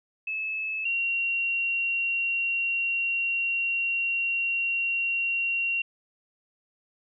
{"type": "tone pair in turn", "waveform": "sine", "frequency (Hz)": [2600, 2750], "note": ["E7", "F7"], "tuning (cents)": [-24, -27], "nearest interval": "minor second", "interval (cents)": 97, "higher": "second", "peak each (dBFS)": [-28, -24], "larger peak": "second", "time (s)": [[0.27, 0.85], [0.85, 5.82]], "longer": "second", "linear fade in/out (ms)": 5, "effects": []}